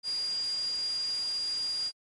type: tone in noise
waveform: sine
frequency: 4827 Hz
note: D8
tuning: 47 cents sharp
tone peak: -29 dBFS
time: 0.03-1.92 s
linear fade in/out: 50 ms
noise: white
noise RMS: -44 dBFS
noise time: 0.03-1.92 s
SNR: +12 dB
effects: MP3 48 kbps